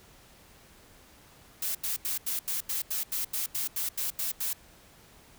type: noise bursts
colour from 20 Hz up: blue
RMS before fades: -31 dBFS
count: 14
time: 1.62-4.532 s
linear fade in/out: 5 ms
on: 130 ms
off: 84 ms
effects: pink hiss -56 dBFS RMS until 5.38 s